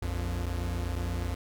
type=tone pair together; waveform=45% pulse; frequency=59.04 / 87.31 Hz; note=A#1 / F2; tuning=+23 / 0 cents; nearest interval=perfect fifth; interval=677 cents; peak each=-33 / -32 dBFS; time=0.02-1.35 s; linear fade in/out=5 ms; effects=none